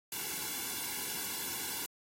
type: noise with comb filter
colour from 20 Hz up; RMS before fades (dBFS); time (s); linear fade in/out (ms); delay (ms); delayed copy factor
white; -38; 0.12-1.86; 2; 1.6; -0.9
effects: AAC 48 kbps